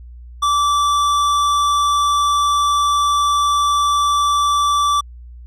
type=tone with hard clipping; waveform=sine; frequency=1162 Hz; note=D6; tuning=19 cents flat; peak=-15 dBFS; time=0.42-5.01 s; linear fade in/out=10 ms; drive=13 dB; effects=added 60 Hz sine -34 dBFS peak until 5.46 s